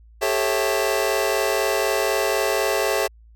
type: chord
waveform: sawtooth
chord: A dominant seventh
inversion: third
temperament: just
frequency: 396 / 440 / 550 / 660 Hz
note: G4 / A4 / C#5 / E5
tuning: +18 / 0 / -14 / +2 cents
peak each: -21 dBFS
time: 0.21-3.08 s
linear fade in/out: 20 ms
effects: added 56 Hz sine -46 dBFS peak until 3.35 s